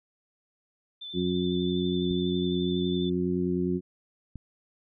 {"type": "tone with vibrato", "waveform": "sine", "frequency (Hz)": 3526, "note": "A7", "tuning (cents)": 3, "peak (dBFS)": -37, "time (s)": [1.01, 3.1], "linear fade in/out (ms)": 10, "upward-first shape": "triangle", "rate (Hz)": 12, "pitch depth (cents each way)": 26}
{"type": "harmonic tone", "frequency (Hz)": 89.8, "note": "F2", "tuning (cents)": 49, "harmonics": [1, 2, 3, 4], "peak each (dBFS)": [-38, -28, -31, -29], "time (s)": [1.13, 3.81], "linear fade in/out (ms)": 50}
{"type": "clicks", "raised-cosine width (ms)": 5, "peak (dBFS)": -27, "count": 2, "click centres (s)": [2.111, 4.357]}
{"effects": []}